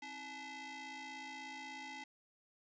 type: ring-modulated tone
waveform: sawtooth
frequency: 587.3 Hz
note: D5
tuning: in tune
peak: -39 dBFS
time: 0.02-2.04 s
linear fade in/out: 5 ms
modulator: 1440 Hz
effects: resampled to 16000 Hz